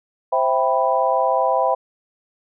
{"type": "chord", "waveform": "sine", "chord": "C major seventh", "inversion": "none", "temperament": "equal", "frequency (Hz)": [523.3, 659.3, 784, 987.8], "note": ["C5", "E5", "G5", "B5"], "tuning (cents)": [0, 0, 0, 0], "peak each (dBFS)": -21, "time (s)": [0.32, 1.75], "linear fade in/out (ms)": 10, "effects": []}